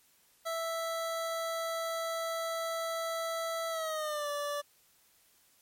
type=tone with pitch glide; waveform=25% pulse; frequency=659.3 to 580.6 Hz; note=E5 to D5; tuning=0 to -20 cents; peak=-29 dBFS; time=0.45-4.62 s; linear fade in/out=20 ms; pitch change=-220 cents; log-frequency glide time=3.7-4.29 s; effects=white hiss -66 dBFS RMS until 5.61 s + MP3 64 kbps